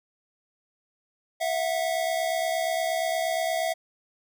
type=tone pair together; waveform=square; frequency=659 / 727.5 Hz; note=E5 / F#5; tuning=-1 / -29 cents; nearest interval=major second; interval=172 cents; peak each=-27 / -30 dBFS; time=1.4-3.74 s; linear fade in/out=20 ms; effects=none